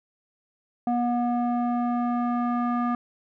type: tone with low-pass filter sweep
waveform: square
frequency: 241.2 Hz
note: B3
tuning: 41 cents flat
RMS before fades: -25 dBFS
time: 0.87-2.95 s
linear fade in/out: 2 ms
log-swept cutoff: 790 to 1200 Hz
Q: 3
effects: none